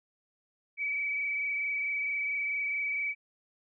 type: tone with frequency modulation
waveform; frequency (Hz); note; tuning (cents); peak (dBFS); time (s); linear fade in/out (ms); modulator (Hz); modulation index
sine; 2285; D7; -48; -29; 0.77-3.15; 50; 24.5; 1.7
effects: none